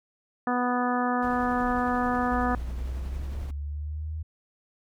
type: harmonic tone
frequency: 246.9 Hz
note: B3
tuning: in tune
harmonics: 1 / 2 / 3 / 4 / 5 / 6 / 7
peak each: -27 / -33 / -29 / -33 / -31 / -37 / -36 dBFS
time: 0.47-2.55 s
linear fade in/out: 2 ms
type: noise with tremolo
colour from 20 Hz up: brown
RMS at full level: -38 dBFS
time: 1.22-3.51 s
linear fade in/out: 5 ms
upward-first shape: triangle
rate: 11 Hz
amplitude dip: 30%
type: linear sweep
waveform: sine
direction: up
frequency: 57 to 79.5 Hz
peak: -30 dBFS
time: 2.31-4.23 s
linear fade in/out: 10 ms
effects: none